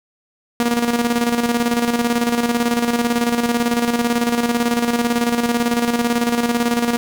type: tone with tremolo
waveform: sawtooth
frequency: 237.5 Hz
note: A#3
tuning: 33 cents sharp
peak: -10 dBFS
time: 0.6-6.97 s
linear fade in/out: 0 ms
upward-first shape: square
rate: 18 Hz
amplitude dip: 55%
effects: none